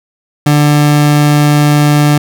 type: tone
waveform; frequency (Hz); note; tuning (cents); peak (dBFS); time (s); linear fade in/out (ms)
30% pulse; 147.6; D3; +9; -3; 0.46-2.18; 5
effects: none